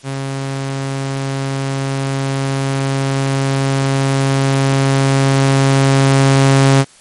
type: tone with level ramp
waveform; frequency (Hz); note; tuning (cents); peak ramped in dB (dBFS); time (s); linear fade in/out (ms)
sawtooth; 136; C#3; -33; -16 to -3; 0.03-6.85; 50
effects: white hiss -45 dBFS RMS until 7 s + MP3 48 kbps